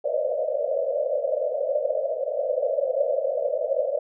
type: band-pass noise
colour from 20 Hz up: pink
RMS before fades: -25 dBFS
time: 0.04-3.99 s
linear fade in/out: 5 ms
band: 510 to 630 Hz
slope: 96 dB/octave
effects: none